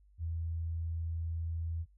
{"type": "tone", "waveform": "sine", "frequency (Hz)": 82.6, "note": "E2", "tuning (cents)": 4, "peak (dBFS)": -33, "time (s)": [0.18, 1.86], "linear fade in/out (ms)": 50, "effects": ["added 50 Hz sine -60 dBFS peak until 1.97 s"]}